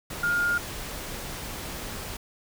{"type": "tone in noise", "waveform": "sine", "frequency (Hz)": 1416, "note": "F6", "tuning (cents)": 23, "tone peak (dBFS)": -22, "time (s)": [0.23, 0.58], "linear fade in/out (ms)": 5, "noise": "pink", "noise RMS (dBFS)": -36, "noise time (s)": [0.1, 2.17], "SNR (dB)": 11, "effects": []}